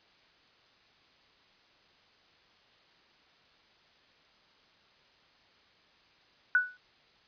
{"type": "tone with exponential decay", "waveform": "sine", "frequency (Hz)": 1480, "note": "F#6", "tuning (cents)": 0, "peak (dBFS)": -18, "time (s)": [6.55, 6.77], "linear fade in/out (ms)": 1, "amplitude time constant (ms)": 47, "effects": ["white hiss -63 dBFS RMS until 7.27 s", "resampled to 11025 Hz"]}